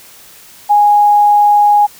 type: tone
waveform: sine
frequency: 827 Hz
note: G#5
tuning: 8 cents flat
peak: -5 dBFS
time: 0.69-1.87 s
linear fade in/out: 20 ms
effects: white hiss -39 dBFS RMS until 1.99 s